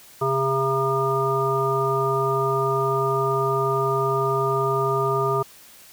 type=harmonic tone; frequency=134.6 Hz; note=C3; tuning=49 cents sharp; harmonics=1 / 3 / 5 / 7 / 9; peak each=-27 / -23 / -29 / -29 / -24 dBFS; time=0.21-5.43 s; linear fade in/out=10 ms; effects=white hiss -48 dBFS RMS until 5.92 s